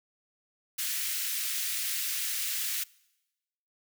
white high-pass noise, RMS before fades -32 dBFS, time 0.78-2.84 s, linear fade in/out 10 ms, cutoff 1700 Hz, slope 24 dB/octave, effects noise-tail reverb RT60 1.0 s tail -24 dB re dry

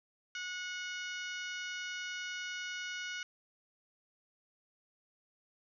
harmonic tone, 730 Hz, F#5, 24 cents flat, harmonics 2 / 3 / 4 / 5 / 6 / 7 / 8 / 9, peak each -41 / -45 / -45 / -52 / -55 / -54 / -51 / -58 dBFS, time 0.35-3.23 s, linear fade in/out 2 ms, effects none

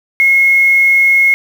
sine tone with quantisation, 2165 Hz, C#7, 41 cents flat, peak -6 dBFS, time 0.2-1.34 s, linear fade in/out 0 ms, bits 5, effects none

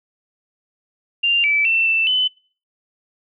sine tone with pitch steps, 2790 / 2310 / 2682 / 2663 / 3021 Hz, F7 / D7 / E7 / E7 / F#7, -2 / -29 / +29 / +17 / +35 cents, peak -14 dBFS, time 1.23-2.28 s, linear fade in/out 10 ms, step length 210 ms, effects noise-tail reverb RT60 0.4 s tail -23 dB re dry

